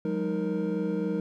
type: tone cluster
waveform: triangle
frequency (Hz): 179.2 / 202.8 / 310.9 / 467.8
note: F3 / G#3 / D#4 / A#4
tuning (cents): +45 / -41 / -1 / +6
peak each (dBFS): -30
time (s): 0.05-1.2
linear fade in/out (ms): 2
effects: none